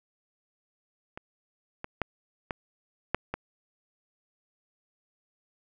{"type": "clicks", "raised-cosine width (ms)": 0.5, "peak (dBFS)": [-24, -20, -12, -16, -9, -16], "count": 6, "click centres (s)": [1.175, 1.844, 2.017, 2.508, 3.146, 3.34], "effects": []}